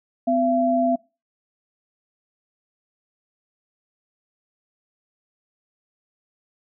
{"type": "tone pair together", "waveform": "sine", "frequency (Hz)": [254.1, 678], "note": ["B3", "E5"], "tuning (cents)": [49, 49], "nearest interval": "octave + perfect fourth", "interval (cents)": 1700, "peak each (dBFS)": [-21, -19], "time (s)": [0.27, 0.96], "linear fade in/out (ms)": 10, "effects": ["noise-tail reverb RT60 0.3 s tail -24 dB re dry"]}